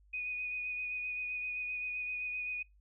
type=tone with vibrato; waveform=sine; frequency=2481 Hz; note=D#7; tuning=6 cents flat; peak=-35 dBFS; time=0.13-2.63 s; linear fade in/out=10 ms; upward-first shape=sine; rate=7.7 Hz; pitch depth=17 cents each way; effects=noise-tail reverb RT60 0.2 s tail -25 dB re dry + added 50 Hz sine -61 dBFS peak until 2.8 s